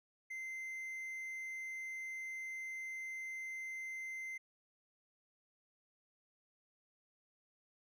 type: tone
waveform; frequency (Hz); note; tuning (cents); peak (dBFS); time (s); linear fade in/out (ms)
triangle; 2076; C7; -14; -40; 0.3-4.38; 10
effects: none